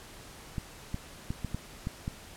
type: clicks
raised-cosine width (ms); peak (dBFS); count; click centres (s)
5; -20; 7; 0.582 / 0.944 / 1.305 / 1.447 / 1.546 / 1.871 / 2.079
effects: pink hiss -49 dBFS RMS until 2.36 s + low-pass 12000 Hz 12 dB/octave